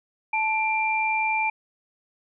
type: tone pair together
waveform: sine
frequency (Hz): 874.8 / 2370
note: A5 / D7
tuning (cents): -10 / +15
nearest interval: octave + perfect fourth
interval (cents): 1725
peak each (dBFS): -24 / -24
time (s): 0.33-1.5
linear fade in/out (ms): 5
effects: none